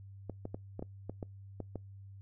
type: clicks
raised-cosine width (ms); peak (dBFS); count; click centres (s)
2; -26; 9; 0.297 / 0.454 / 0.545 / 0.794 / 0.825 / 1.096 / 1.228 / 1.603 / 1.757
effects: noise-tail reverb RT60 0.2 s tail -26 dB re dry + added 98 Hz sine -48 dBFS peak until 2.21 s